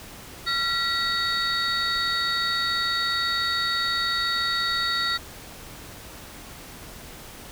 sine tone cluster, 1371 / 1934 / 3776 / 4473 Hz, F6 / B6 / A#7 / C#8, -32 / -37 / +22 / +15 cents, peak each -27 dBFS, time 0.46-5.18 s, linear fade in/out 20 ms, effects tanh soft clip ceiling -16 dBFS + pink hiss -42 dBFS RMS until 7.51 s

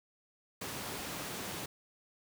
pink high-pass noise, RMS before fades -41 dBFS, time 0.61-1.66 s, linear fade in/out 5 ms, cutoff 120 Hz, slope 12 dB/octave, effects none

